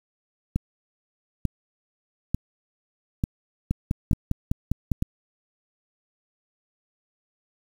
two click trains, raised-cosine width 5 ms, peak -10 / -10 dBFS, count 6 / 7, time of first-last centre 0.56-5.024 / 3.71-4.917 s, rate 1.12 / 4.97 Hz, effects 7-bit

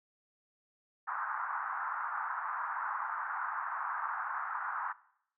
white band-pass noise, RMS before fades -37 dBFS, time 1.07-4.93 s, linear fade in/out 10 ms, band 870 to 1500 Hz, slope 48 dB/octave, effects noise-tail reverb RT60 0.7 s tail -20 dB re dry

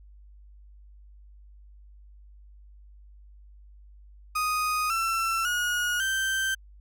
35% pulse tone with pitch steps, 1244.5 / 1341.5 / 1446.2 / 1558.9 Hz, D#6 / E6 / F#6 / G6, 0 / +30 / -40 / -10 cents, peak -23 dBFS, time 4.35-6.55 s, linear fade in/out 10 ms, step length 550 ms, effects added 50 Hz sine -48 dBFS peak until 6.8 s

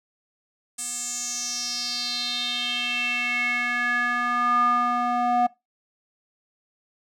square tone with band-pass filter sweep, 242.9 Hz, B3, 29 cents flat, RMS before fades -25 dBFS, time 0.78-5.47 s, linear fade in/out 10 ms, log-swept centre 8400 to 790 Hz, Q 5.5, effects noise-tail reverb RT60 0.2 s tail -21 dB re dry

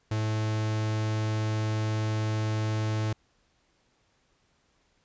45% pulse tone, 108.6 Hz, A2, 22 cents flat, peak -26 dBFS, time 0.11-3.13 s, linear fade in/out 5 ms, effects pink hiss -69 dBFS RMS until 5.04 s + resampled to 16000 Hz

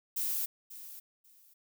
violet noise with echo, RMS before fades -33 dBFS, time 0.16-0.46 s, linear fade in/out 10 ms, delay 540 ms, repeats 2, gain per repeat -14 dB, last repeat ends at 1.54 s, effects none

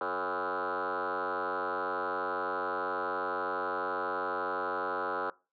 sine tone with frequency modulation, 911 Hz, A#5, 40 cents flat, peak -29 dBFS, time 0.01-5.3 s, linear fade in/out 2 ms, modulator 91.9 Hz, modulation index 5.8, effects noise-tail reverb RT60 0.3 s tail -23 dB re dry + tanh soft clip ceiling -27 dBFS

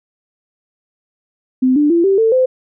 sine tone with pitch steps, 257.1 / 295.3 / 339.2 / 389.7 / 447.6 / 514.2 Hz, C4 / D4 / E4 / G4 / A4 / C5, -30 / +10 / +50 / -10 / +30 / -30 cents, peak -9 dBFS, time 1.62-2.46 s, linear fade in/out 10 ms, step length 140 ms, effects none

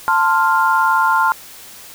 sine chord, F major, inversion first, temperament equal with one note detuned, 888.2 / 1046.5 / 1396.9 Hz, A5 / C6 / F6, +16 / 0 / 0 cents, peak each -16 dBFS, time 0.08-1.32 s, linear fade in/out 0 ms, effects white hiss -38 dBFS RMS until 1.94 s

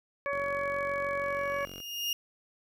harmonic tone, 563 Hz, C#5, 27 cents sharp, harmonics 1 / 2 / 3 / 4, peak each -32 / -35 / -37 / -38 dBFS, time 0.26-1.65 s, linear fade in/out 0 ms
5% pulse tone, 46.25 Hz, F#1, in tune, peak -34 dBFS, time 0.31-1.81 s, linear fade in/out 10 ms
35% pulse tone with exponential growth, 2836 Hz, F7, 26 cents sharp, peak -26 dBFS, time 1.21-2.13 s, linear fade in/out 2 ms, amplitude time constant 200 ms
effects none

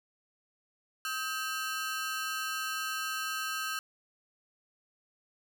sawtooth ring-modulated tone, 1426 Hz, F6, 36 cents sharp, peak -26 dBFS, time 1.05-3.79 s, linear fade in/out 0 ms, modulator 148 Hz, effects none

